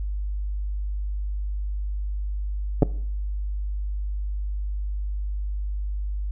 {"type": "clicks", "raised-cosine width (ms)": 2, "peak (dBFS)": -4, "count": 2, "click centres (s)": [2.823, 2.83], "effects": ["noise-tail reverb RT60 0.6 s tail -19 dB re dry", "added 50 Hz sine -25 dBFS peak until 6.31 s"]}